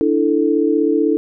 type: chord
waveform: sine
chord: D suspended second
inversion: none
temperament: equal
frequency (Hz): 293.7 / 329.6 / 440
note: D4 / E4 / A4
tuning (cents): 0 / 0 / 0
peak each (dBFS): -17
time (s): 0.01-1.17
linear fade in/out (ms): 0
effects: none